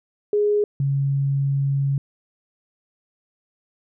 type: tone pair in turn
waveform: sine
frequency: 415.3 / 138.59 Hz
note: G#4 / C#3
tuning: 0 / 0 cents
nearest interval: octave + perfect fifth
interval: 1900 cents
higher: first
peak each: -16 / -18 dBFS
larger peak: first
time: 0.33-0.64 / 0.8-1.98 s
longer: second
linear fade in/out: 2 ms
effects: none